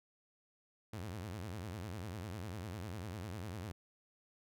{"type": "tone with vibrato", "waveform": "sawtooth", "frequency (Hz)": 97.4, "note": "G2", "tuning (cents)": -11, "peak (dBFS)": -38, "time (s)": [0.93, 3.72], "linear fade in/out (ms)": 5, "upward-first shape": "sine", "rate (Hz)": 10, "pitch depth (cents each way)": 250, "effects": []}